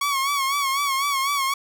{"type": "tone with vibrato", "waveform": "sawtooth", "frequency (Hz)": 1108.7, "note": "C#6", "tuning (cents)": 0, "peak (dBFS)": -17, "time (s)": [0.01, 1.54], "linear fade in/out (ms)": 5, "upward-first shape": "sine", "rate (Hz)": 4, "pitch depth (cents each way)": 68, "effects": []}